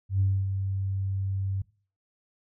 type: tone with ADSR envelope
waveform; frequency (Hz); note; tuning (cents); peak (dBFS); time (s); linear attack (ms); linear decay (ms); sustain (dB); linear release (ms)
sine; 96.8; G2; -21; -19; 0.09-1.62; 110; 260; -7; 6
effects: noise-tail reverb RT60 0.4 s tail -21 dB re dry + tanh soft clip ceiling -15 dBFS